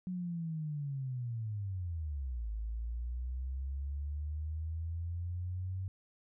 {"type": "linear two-way sweep", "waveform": "sine", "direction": "down then up", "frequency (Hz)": [185, 52.9, 95], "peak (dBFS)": -35, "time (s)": [0.07, 5.88], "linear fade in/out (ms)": 0, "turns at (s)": 2.5, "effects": []}